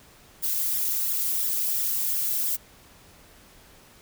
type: noise with flanger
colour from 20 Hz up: violet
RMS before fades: -26 dBFS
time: 0.42-2.57 s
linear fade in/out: 20 ms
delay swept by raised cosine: 0.55 to 3.45 ms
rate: 2.9 Hz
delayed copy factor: +0.95
effects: pink hiss -53 dBFS RMS until 4.01 s

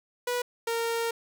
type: tone pair in turn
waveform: sawtooth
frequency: 489.2 / 461.7 Hz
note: B4 / A#4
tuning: -16 / -17 cents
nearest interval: minor second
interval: 101 cents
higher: first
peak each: -23 dBFS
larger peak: neither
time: 0.27-0.42 / 0.67-1.11 s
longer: second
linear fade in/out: 5 ms
effects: none

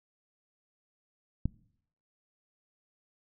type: click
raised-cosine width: 5 ms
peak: -16 dBFS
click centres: 1.456 s
effects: noise-tail reverb RT60 0.7 s tail -23 dB re dry

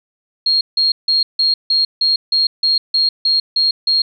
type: tone bursts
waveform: sine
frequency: 4251 Hz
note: C8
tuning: 27 cents sharp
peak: -11 dBFS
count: 12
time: 0.46-4.02 s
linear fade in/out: 5 ms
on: 150 ms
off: 160 ms
effects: none

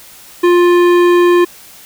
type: tone with hard clipping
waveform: sine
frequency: 351.2 Hz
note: F4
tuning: 10 cents sharp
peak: -8 dBFS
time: 0.43-1.45 s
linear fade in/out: 10 ms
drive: 14 dB
effects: white hiss -38 dBFS RMS until 1.85 s

